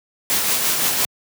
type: noise with tremolo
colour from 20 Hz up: white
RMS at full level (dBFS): -18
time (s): 0.3-1.05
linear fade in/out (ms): 0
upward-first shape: sine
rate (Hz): 5.8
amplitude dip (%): 35
effects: high-pass 100 Hz 12 dB/octave